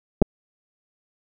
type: clicks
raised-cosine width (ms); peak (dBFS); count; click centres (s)
2; -3; 2; 0.218 / 0.223
effects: none